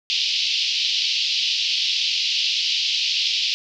pink band-pass noise, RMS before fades -22 dBFS, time 0.1-3.54 s, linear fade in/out 0 ms, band 2700 to 5200 Hz, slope 48 dB/octave, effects none

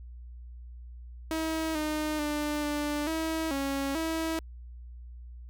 sawtooth tone with pitch steps, 320.2 / 305.9 / 297.3 / 294.6 / 321.7 / 275.5 / 323.8 Hz, D#4 / D#4 / D4 / D4 / E4 / C#4 / E4, +50 / -29 / +21 / +6 / -42 / -11 / -31 cents, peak -25 dBFS, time 1.31-4.39 s, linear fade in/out 0 ms, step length 440 ms, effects added 60 Hz sine -42 dBFS peak until 5.49 s

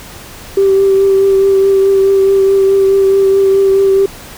sine tone with vibrato, 389.8 Hz, G4, 10 cents flat, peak -5 dBFS, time 0.57-4.06 s, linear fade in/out 5 ms, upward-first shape triangle, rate 4.7 Hz, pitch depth 18 cents each way, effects tanh soft clip ceiling -1 dBFS + pink hiss -32 dBFS RMS until 4.37 s

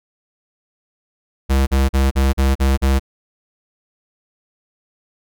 square tone bursts, 67.2 Hz, C2, 47 cents sharp, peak -13 dBFS, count 7, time 1.49-2.996 s, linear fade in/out 20 ms, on 180 ms, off 41 ms, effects none

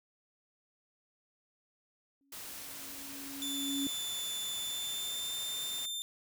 sine tone with exponential growth, 277.2 Hz, C#4, in tune, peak -31 dBFS, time 2.21-3.87 s, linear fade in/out 1 ms, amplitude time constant 360 ms
white noise, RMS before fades -45 dBFS, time 2.32-5.86 s, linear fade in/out 5 ms
sawtooth tone with pitch glide, 3520 to 3582 Hz, A7 to A7, 0 to +30 cents, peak -33 dBFS, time 3.42-6.02 s, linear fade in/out 0 ms, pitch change +30 cents, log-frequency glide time 4.58-5.35 s
effects none

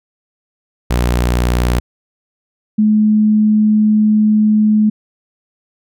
sawtooth / sine tone pair in turn, 60.5 / 213.5 Hz, B1 / G#3, -35 / +48 cents, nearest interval octave + minor seventh, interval 2183 cents, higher second, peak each -8 dBFS, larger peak neither, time 0.9-1.8 / 2.78-4.9 s, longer second, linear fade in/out 10 ms, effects none

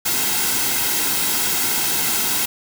white noise with comb filter, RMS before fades -20 dBFS, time 0.05-2.46 s, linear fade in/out 10 ms, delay 1.7 ms, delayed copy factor -0.6, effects none

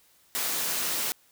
white high-pass noise, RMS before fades -29 dBFS, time 0.35-1.12 s, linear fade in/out 0 ms, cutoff 170 Hz, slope 12 dB/octave, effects white hiss -62 dBFS RMS until 1.31 s

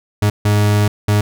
40% pulse tone bursts at uneven times, 104 Hz, G#2, 3 cents sharp, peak -10 dBFS, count 3, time 0.22-0.3 / 0.45-0.88 / 1.08-1.21 s, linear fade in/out 5 ms, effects none

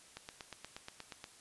click train, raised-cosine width 0.2 ms, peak -27 dBFS, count 10, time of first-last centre 0.17-1.241 s, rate 8.4 Hz, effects white hiss -59 dBFS RMS until 1.4 s + resampled to 24000 Hz

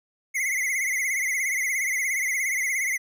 square tone with vibrato, 2093 Hz, C7, in tune, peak -24 dBFS, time 0.34-2.98 s, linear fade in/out 20 ms, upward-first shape triangle, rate 17 Hz, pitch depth 120 cents each way, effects none

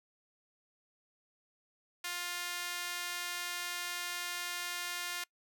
sawtooth tone with high-pass filter, 352 Hz, F4, 14 cents sharp, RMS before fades -39 dBFS, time 2.04-5.24 s, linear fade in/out 5 ms, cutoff 1800 Hz, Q 0.83, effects noise-tail reverb RT60 0.1 s tail -24 dB re dry

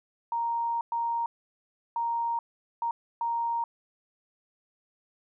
sine tone bursts at uneven times, 932.3 Hz, A#5, in tune, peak -26 dBFS, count 5, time 0.32-0.81 / 0.92-1.26 / 1.96-2.39 / 2.82-2.91 / 3.21-3.64 s, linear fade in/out 2 ms, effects none

